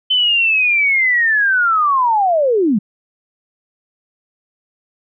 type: linear sweep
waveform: sine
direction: down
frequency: 3065 to 185 Hz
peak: -11 dBFS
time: 0.1-2.79 s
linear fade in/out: 10 ms
effects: none